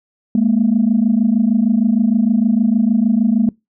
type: tone pair together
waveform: sine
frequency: 209.8 / 236.3 Hz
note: G#3 / A#3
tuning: +18 / +24 cents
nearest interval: major second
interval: 206 cents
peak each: -13 dBFS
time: 0.35-3.49 s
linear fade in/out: 2 ms
effects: noise-tail reverb RT60 0.2 s tail -24 dB re dry + tanh soft clip ceiling -5 dBFS